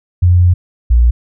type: tone pair in turn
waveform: sine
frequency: 88.9 / 59.16 Hz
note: F2 / A#1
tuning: +31 / +26 cents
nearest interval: perfect fifth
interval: 705 cents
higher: first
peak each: -5 dBFS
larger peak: neither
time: 0.22-0.54 / 0.9-1.11 s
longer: first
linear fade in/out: 10 ms
effects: none